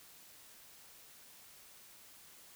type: silence
effects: white hiss -58 dBFS RMS until 2.55 s